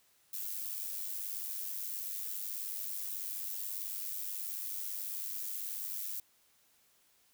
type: noise with amplitude modulation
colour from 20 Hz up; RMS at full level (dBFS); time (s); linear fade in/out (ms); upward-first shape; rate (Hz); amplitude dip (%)
violet; -37; 0.33-6.2; 5; sine; 98.4; 55
effects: white hiss -69 dBFS RMS until 7.33 s